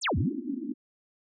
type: exponential two-way sweep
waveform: sine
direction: down then up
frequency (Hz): 9580 to 73.42 to 428.9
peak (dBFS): -24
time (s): 0.01-0.33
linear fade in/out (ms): 50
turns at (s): 0.18
type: band-pass noise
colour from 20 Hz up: pink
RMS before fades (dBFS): -34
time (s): 0.16-0.74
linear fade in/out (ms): 20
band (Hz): 220 to 330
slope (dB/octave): 96
effects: none